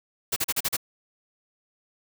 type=noise bursts; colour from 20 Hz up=white; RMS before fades=-25 dBFS; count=6; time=0.32-0.768 s; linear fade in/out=10 ms; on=43 ms; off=38 ms; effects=none